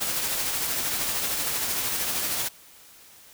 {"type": "noise with tremolo", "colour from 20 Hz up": "white", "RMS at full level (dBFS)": -26, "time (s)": [0, 2.49], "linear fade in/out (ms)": 20, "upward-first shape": "triangle", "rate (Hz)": 13, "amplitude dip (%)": 35, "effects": ["white hiss -51 dBFS RMS until 3.33 s"]}